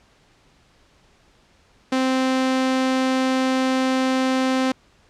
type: tone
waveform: sawtooth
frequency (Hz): 260.7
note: C4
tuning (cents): -6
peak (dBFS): -14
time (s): 1.92-4.72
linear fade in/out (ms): 5
effects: pink hiss -57 dBFS RMS until 5.09 s + low-pass 6000 Hz 12 dB/octave